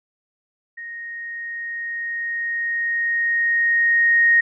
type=tone with level ramp; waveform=sine; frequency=1864.7 Hz; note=A#6; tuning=in tune; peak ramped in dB=-31 to -11 dBFS; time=0.77-4.41 s; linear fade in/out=10 ms; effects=none